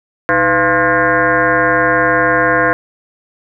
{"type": "tone with frequency modulation", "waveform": "sine", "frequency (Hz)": 1059, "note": "C6", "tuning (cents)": 21, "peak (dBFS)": -9, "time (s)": [0.29, 2.73], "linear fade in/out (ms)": 0, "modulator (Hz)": 186, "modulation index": 4, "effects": []}